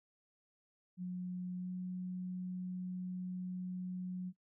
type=tone with pitch glide; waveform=sine; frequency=180.9 to 182.47 Hz; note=F#3 to F#3; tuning=-39 to -24 cents; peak=-38 dBFS; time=0.97-4.33 s; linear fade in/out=50 ms; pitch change=+15 cents; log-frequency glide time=1.58-1.7 s; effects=noise-tail reverb RT60 0.1 s tail -23 dB re dry